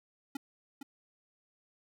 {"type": "tone with echo", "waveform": "square", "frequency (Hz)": 277.2, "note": "C#4", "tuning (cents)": 0, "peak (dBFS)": -35, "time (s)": [0.35, 0.37], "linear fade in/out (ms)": 5, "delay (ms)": 460, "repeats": 1, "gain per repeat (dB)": -7, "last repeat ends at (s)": 0.83, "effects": []}